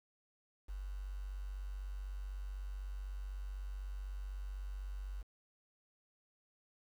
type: tone with quantisation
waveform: sine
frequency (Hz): 48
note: G1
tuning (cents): -36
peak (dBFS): -40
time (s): 0.68-5.23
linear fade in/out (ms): 20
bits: 10
effects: none